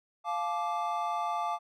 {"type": "chord", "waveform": "triangle", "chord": "D minor", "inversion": "first", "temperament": "equal with one note detuned", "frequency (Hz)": [698.5, 863.4, 1174.7], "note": ["F5", "A5", "D6"], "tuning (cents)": [0, -33, 0], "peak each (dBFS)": -32, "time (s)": [0.24, 1.59], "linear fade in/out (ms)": 50, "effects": []}